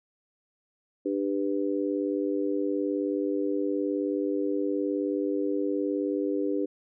harmonic tone, 99 Hz, G2, 18 cents sharp, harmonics 3 / 4 / 5, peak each -28 / -30 / -32 dBFS, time 1.05-6.66 s, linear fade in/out 10 ms, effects none

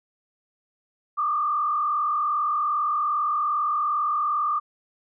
sine tone with frequency modulation, 1195 Hz, D6, 30 cents sharp, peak -21 dBFS, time 1.17-4.6 s, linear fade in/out 20 ms, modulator 42.5 Hz, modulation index 1, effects none

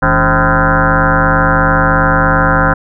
sine tone with frequency modulation, 775 Hz, G5, 20 cents flat, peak -7 dBFS, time 0.02-2.74 s, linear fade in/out 10 ms, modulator 123 Hz, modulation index 6.6, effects none

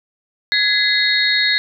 sine tone cluster, 1676 / 2036 / 3773 / 4244 Hz, G#6 / C7 / A#7 / C8, +15 / -48 / +20 / +24 cents, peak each -19 dBFS, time 0.52-1.58 s, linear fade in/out 0 ms, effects none

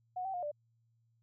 sine tone with pitch steps, 732 / 769 / 713 / 590 Hz, F#5 / G5 / F5 / D5, -19 / -33 / +36 / +8 cents, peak -35 dBFS, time 0.16-0.516 s, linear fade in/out 10 ms, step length 89 ms, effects added 115 Hz sine -70 dBFS peak until 1.22 s

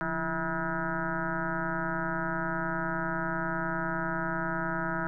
sine tone with frequency modulation, 810 Hz, G#5, 43 cents flat, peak -28 dBFS, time 0.01-5.07 s, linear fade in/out 0 ms, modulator 159 Hz, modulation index 5.1, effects none

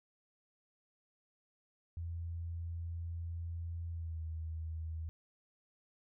sine tone with pitch glide, 84.3 to 80.49 Hz, E2 to E2, +39 to -41 cents, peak -38 dBFS, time 1.97-5.09 s, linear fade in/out 0 ms, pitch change -80 cents, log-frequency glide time 3.9-4.21 s, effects none

